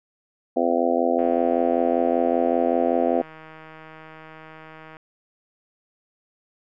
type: harmonic tone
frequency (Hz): 85.2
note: F2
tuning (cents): -42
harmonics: 3 / 4 / 5 / 6 / 7 / 8 / 9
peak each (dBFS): -25 / -26 / -29 / -24 / -28 / -24 / -29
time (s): 0.56-3.22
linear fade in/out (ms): 10
type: click train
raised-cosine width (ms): 0.5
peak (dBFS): -28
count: 598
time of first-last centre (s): 1.19-4.968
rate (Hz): 158
effects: none